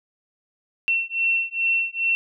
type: beating tone pair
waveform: sine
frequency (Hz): 2707 / 2709.4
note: E7 / E7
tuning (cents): +45 / +47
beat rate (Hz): 2.4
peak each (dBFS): -23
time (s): 0.88-2.15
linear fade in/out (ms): 0
effects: none